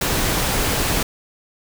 pink noise, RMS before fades -20 dBFS, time 0.01-1.03 s, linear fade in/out 5 ms, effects none

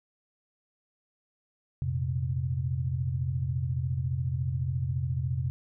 sine chord, F suspended fourth, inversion none, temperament equal, 87.31 / 116.54 / 130.81 Hz, F2 / Bb2 / C3, 0 / 0 / 0 cents, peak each -32 / -35 / -29 dBFS, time 1.82-5.5 s, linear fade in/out 0 ms, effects none

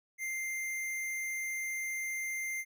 square tone, 2095 Hz, C7, 2 cents sharp, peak -35 dBFS, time 0.18-2.65 s, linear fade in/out 50 ms, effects none

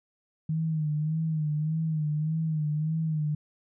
sine tone with vibrato, 155.56 Hz, D#3, in tune, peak -25 dBFS, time 0.49-3.35 s, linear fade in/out 5 ms, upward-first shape sine, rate 1.7 Hz, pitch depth 63 cents each way, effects none

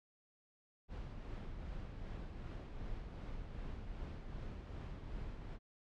brown noise with tremolo, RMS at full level -44 dBFS, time 0.88-5.59 s, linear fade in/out 50 ms, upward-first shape triangle, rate 2.6 Hz, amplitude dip 40%, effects low-pass 4000 Hz 12 dB/octave

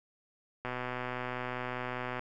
click train, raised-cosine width 0.5 ms, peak -21 dBFS, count 194, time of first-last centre 0.65-2.194 s, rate 125 Hz, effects none

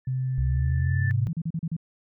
sine tone with exponential growth, 1760 Hz, A6, in tune, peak -29 dBFS, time 0.05-1.11 s, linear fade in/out 0 ms, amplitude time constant 230 ms
sine tone, 129.5 Hz, C3, 17 cents flat, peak -24 dBFS, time 0.07-1.29 s, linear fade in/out 5 ms
sine exponential sweep, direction up, 64 to 110 Hz, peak -23 dBFS, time 0.38-1.27 s, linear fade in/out 0 ms
sine tone bursts, 163.7 Hz, E3, 12 cents flat, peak -25 dBFS, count 6, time 1.28-1.766 s, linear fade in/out 5 ms, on 51 ms, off 36 ms
effects none

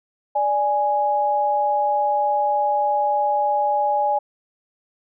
sine tone pair together, 587.3 / 830.6 Hz, D5 / G#5, 0 / 0 cents, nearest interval tritone, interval 600 cents, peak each -23 / -18 dBFS, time 0.35-4.19 s, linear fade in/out 10 ms, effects none

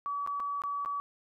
sine tone with dropouts, 1142 Hz, D6, 49 cents flat, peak -31 dBFS, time 0.06-1 s, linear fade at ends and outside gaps 0 ms, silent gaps 0.264-0.274 / 0.398-0.402 / 0.619-0.637 / 0.849-0.859 s, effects none

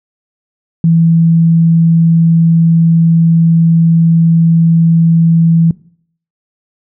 sine tone, 165.4 Hz, E3, 6 cents sharp, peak -5 dBFS, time 0.84-5.71 s, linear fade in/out 2 ms, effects noise-tail reverb RT60 0.6 s tail -21 dB re dry

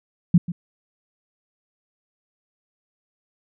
sine tone with echo, 173.9 Hz, F3, 7 cents flat, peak -9 dBFS, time 0.34-0.38 s, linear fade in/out 5 ms, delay 140 ms, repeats 1, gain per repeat -15 dB, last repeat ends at 0.52 s, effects none

